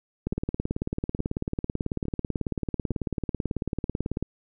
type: two click trains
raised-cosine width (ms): 3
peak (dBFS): -14 / -22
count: 73 / 4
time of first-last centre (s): 0.27-4.226 / 0.33-2.916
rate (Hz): 18.2 / 1.16
effects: none